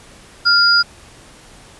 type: tone pair together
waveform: sine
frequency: 1396.9 / 4900 Hz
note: F6 / D#8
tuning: 0 / -27 cents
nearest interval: octave + minor seventh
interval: 2173 cents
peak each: -12 dBFS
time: 0.45-0.83 s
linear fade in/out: 20 ms
effects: pink hiss -43 dBFS RMS until 1.79 s + resampled to 24000 Hz